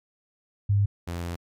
sine / sawtooth tone pair in turn, 101 / 86.12 Hz, G#2 / F2, -48 / -24 cents, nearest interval minor third, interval 276 cents, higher first, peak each -18 / -26 dBFS, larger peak first, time 0.69-0.86 / 1.07-1.36 s, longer second, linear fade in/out 10 ms, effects MP3 96 kbps

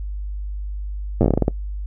slowing click train, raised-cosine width 2 ms, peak -3 dBFS, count 11, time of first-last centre 1.21-1.481 s, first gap 9 ms, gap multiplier 1.23, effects noise-tail reverb RT60 0.1 s tail -22 dB re dry + added 50 Hz sine -25 dBFS peak until 1.86 s

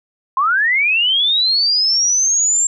sine linear sweep, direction up, 1023 to 7459 Hz, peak -12 dBFS, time 0.37-2.67 s, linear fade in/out 2 ms, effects none

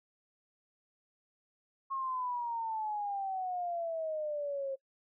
sine exponential sweep, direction down, 1089 to 534 Hz, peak -33 dBFS, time 1.9-4.76 s, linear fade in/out 20 ms, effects noise-tail reverb RT60 0.1 s tail -25 dB re dry

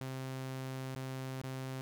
sawtooth tone with dropouts, 131.5 Hz, C3, 9 cents sharp, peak -35 dBFS, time 0.01-1.81 s, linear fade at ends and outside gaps 0 ms, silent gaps 0.949-0.96 / 1.416-1.437 s, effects none

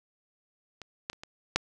clicks, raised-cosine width 0.2 ms, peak -25 / -15 / -29 / -25 / -6 dBFS, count 5, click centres 0.817 / 1.099 / 1.131 / 1.235 / 1.56 s, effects none

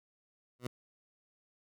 15% pulse tone with exponential growth, 123.47 Hz, B2, in tune, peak -26 dBFS, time 0.59-0.67 s, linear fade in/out 5 ms, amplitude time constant 17 ms, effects none

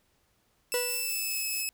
10% pulse tone with pitch glide, 2645 to 2586 Hz, E7 to E7, +5 to -34 cents, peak -22 dBFS, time 0.72-1.69 s, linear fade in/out 0 ms, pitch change -39 cents, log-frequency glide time 1.02-1.38 s
40% pulse tone with exponential decay, 488.4 Hz, B4, 19 cents flat, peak -25 dBFS, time 0.74-1.2 s, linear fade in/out 1 ms, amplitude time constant 100 ms
violet noise with tremolo, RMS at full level -38 dBFS, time 0.86-1.65 s, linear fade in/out 50 ms, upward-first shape square, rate 4.5 Hz, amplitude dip 30%
effects pink hiss -70 dBFS RMS until 1.73 s

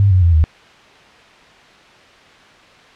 sine tone with pitch steps, 99.9 / 92.14 / 84.98 / 78.38 Hz, G2 / F#2 / F2 / D#2, +33 / -7 / -47 / +13 cents, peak -8 dBFS, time 0-0.44 s, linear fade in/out 0 ms, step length 110 ms, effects white hiss -44 dBFS RMS until 2.95 s + low-pass 3000 Hz 12 dB/octave

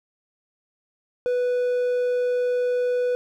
triangle tone, 493.9 Hz, B4, in tune, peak -18 dBFS, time 1.26-3.15 s, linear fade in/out 0 ms, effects none

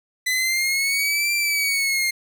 sawtooth linear two-way sweep, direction up then down, 2000 to 2363 to 2112 Hz, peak -16 dBFS, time 0.26-2.11 s, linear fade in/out 10 ms, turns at 1.33 s, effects none

